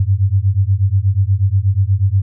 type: beating tone pair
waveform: sine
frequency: 93.5 / 101.8 Hz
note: F#2 / G#2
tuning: +19 / -34 cents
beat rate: 8.3 Hz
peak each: -14 dBFS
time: 0-2.22 s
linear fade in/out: 5 ms
effects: none